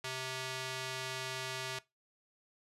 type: tone with band-pass filter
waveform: square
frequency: 130.3 Hz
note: C3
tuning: 7 cents flat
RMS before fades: -40 dBFS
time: 0.04-1.79 s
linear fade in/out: 5 ms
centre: 3600 Hz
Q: 0.59
effects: noise-tail reverb RT60 0.2 s tail -20 dB re dry + resampled to 32000 Hz

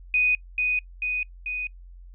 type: tone with echo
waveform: sine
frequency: 2489 Hz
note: D#7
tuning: in tune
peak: -18 dBFS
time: 0.14-0.35 s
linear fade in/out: 2 ms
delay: 440 ms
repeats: 3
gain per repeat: -3 dB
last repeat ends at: 1.67 s
effects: noise-tail reverb RT60 0.1 s tail -25 dB re dry + added 44 Hz sine -42 dBFS peak until 2.14 s

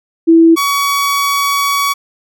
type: tone pair in turn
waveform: sine / sawtooth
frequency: 329.4 / 1128.6 Hz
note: E4 / C#6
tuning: -1 / +31 cents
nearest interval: octave + major sixth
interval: 2132 cents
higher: second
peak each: -3 / -8 dBFS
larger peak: first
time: 0.27-0.56 / 0.56-1.94 s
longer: second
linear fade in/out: 20 ms
effects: none

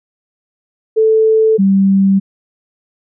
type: tone pair in turn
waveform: sine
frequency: 440 / 194.7 Hz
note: A4 / G3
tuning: 0 / -12 cents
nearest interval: octave + major second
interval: 1412 cents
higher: first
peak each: -7 dBFS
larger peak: neither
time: 0.96-1.58 / 1.58-2.2 s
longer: neither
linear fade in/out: 20 ms
effects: none

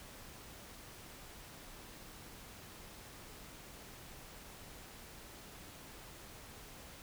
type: silence
effects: pink hiss -53 dBFS RMS until 7.02 s

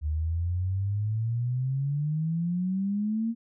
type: exponential sweep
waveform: sine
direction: up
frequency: 74.2 to 233.1 Hz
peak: -25 dBFS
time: 0.01-3.35 s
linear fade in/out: 50 ms
effects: none

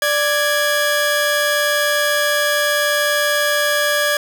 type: tone pair together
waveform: sawtooth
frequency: 587.3 / 1661.2 Hz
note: D5 / G#6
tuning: 0 / 0 cents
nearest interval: octave + tritone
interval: 1800 cents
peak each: -14 dBFS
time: 0.02-4.17 s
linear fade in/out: 2 ms
effects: none

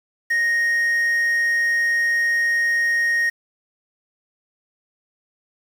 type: tone with quantisation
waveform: triangle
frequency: 1864.7 Hz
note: A#6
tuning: in tune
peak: -15 dBFS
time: 0.3-3.3 s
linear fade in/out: 10 ms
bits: 7
effects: none

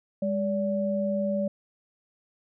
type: tone pair together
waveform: sine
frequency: 202.8 / 576 Hz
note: G#3 / D5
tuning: -41 / -34 cents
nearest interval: octave + tritone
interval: 1807 cents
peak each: -27 dBFS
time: 0.22-1.48 s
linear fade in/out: 5 ms
effects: none

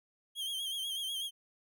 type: tone with vibrato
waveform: 45% pulse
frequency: 3211 Hz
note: G7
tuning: 41 cents sharp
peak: -35 dBFS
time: 0.35-1.31 s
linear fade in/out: 50 ms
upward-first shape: sine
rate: 8.1 Hz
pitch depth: 63 cents each way
effects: none

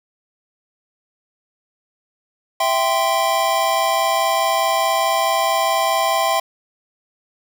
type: chord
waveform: square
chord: C major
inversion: first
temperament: equal with one note detuned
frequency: 659.3 / 784 / 1038.7 Hz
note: E5 / G5 / C6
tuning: 0 / 0 / -13 cents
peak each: -21 dBFS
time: 2.6-6.4 s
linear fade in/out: 5 ms
effects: none

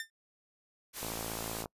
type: tone with exponential decay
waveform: sawtooth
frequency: 1797 Hz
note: A6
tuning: 36 cents sharp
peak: -30 dBFS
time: 0-0.1 s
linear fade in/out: 1 ms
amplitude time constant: 20 ms
type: noise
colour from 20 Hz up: white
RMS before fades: -40 dBFS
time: 0.93-1.66 s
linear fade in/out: 50 ms
type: click train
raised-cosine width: 1 ms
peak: -25 dBFS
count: 36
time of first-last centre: 1.03-1.658 s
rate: 55.7 Hz
effects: noise-tail reverb RT60 0.1 s tail -26 dB re dry + resampled to 32000 Hz

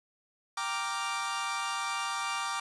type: chord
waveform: sawtooth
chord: G minor seventh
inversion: none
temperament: equal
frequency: 784 / 932.3 / 1174.7 / 1396.9 Hz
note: G5 / Bb5 / D6 / F6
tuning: 0 / 0 / 0 / 0 cents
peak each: -36 / -34 / -30 / -36 dBFS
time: 0.57-2.6 s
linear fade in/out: 5 ms
effects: resampled to 22050 Hz + 9-bit

